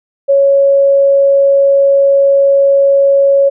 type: tone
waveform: sine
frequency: 554.4 Hz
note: C#5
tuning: in tune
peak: -5 dBFS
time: 0.28-3.5 s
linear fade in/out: 20 ms
effects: none